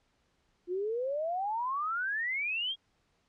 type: exponential sweep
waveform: sine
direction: up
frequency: 344.8 to 3322 Hz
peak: -30 dBFS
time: 0.67-2.76 s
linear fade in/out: 50 ms
effects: pink hiss -73 dBFS RMS until 3.28 s + low-pass 6000 Hz 12 dB/octave